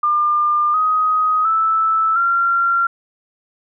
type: tone with pitch steps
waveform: sine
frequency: 1200 / 1256 / 1314.7 / 1376.1 Hz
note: D6 / D#6 / E6 / F6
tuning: +37 / +16 / -5 / -26 cents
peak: -13 dBFS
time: 0.03-2.87 s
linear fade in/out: 5 ms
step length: 710 ms
effects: none